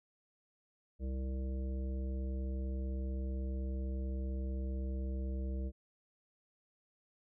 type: harmonic tone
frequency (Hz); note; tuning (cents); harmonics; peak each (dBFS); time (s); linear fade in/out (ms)
65.41; C2; 0; 1 / 3 / 5 / 7 / 9; -35 / -45 / -49 / -52 / -54; 0.99-5.72; 50
effects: none